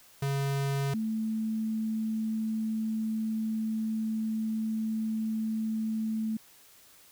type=tone pair in turn; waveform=square / sine; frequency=138.59 / 220 Hz; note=C#3 / A3; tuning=0 / 0 cents; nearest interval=minor sixth; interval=800 cents; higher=second; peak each=-28 dBFS; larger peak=neither; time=0.22-0.94 / 0.94-6.37 s; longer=second; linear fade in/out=5 ms; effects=white hiss -57 dBFS RMS until 7.11 s